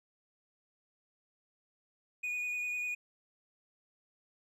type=tone with vibrato; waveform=triangle; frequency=2463 Hz; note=D#7; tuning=18 cents flat; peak=-32 dBFS; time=2.23-2.95 s; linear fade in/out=10 ms; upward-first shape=triangle; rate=10 Hz; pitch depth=18 cents each way; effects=none